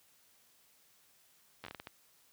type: slowing click train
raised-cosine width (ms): 0.3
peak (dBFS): -28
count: 8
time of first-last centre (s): 1.64-1.871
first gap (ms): 10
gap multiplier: 1.39
effects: white hiss -67 dBFS RMS until 2.32 s + high-pass 60 Hz 12 dB/octave